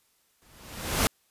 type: noise with exponential growth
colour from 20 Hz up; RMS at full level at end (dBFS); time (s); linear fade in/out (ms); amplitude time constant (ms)
pink; -21; 0.42-1.07; 0; 140
effects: white hiss -68 dBFS RMS until 1.3 s + resampled to 32000 Hz